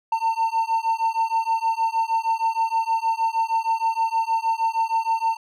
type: beating tone pair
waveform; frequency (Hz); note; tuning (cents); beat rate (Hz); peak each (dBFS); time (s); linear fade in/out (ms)
triangle; 900 / 906.4; A5 / A#5; +39 / -49; 6.4; -21; 0.12-5.37; 5
effects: none